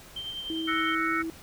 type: tone with tremolo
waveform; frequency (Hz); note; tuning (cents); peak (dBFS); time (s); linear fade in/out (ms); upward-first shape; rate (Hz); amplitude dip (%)
sine; 3136; G7; 0; -32; 0.16-0.95; 5; sine; 10; 40
type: tone with pitch glide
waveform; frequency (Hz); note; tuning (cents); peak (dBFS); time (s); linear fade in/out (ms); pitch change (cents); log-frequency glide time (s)
sine; 323.3 to 326.9; E4 to E4; -34 to -14; -30; 0.5-1.3; 0; +20; 0.91-1.13
type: chord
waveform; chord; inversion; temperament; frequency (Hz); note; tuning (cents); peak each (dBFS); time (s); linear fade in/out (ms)
sine; F# dominant seventh; third; equal; 1318.5 / 1480 / 1864.7 / 2217; E6 / F#6 / A#6 / C#7; 0 / 0 / 0 / 0; -29 / -33 / -34 / -31; 0.67-1.23; 20
effects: pink hiss -49 dBFS RMS until 1.42 s